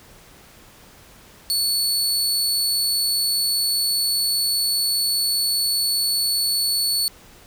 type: tone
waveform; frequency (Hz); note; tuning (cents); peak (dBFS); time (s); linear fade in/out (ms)
sawtooth; 4435; C#8; 0; -16; 1.5-7.08; 0
effects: pink hiss -48 dBFS RMS until 7.46 s